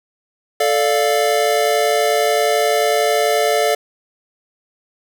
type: chord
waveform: square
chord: D minor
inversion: second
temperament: equal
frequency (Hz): 440 / 587.3 / 698.5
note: A4 / D5 / F5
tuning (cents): 0 / 0 / 0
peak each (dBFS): -19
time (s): 0.6-3.75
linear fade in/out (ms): 5
effects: none